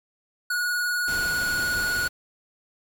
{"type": "tone with vibrato", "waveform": "square", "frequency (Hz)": 1453, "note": "F#6", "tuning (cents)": -32, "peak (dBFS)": -24, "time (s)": [0.5, 2.08], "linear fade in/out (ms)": 5, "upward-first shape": "triangle", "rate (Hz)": 20, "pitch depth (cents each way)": 34}
{"type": "noise", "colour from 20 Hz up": "pink", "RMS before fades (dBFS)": -35, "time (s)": [1.07, 2.09], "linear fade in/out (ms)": 20}
{"effects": []}